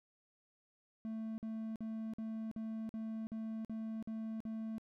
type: tone bursts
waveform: triangle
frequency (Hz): 221.6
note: A3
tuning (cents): +13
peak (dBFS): -37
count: 10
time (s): 1.05-4.782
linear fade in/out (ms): 0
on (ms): 330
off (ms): 48
effects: none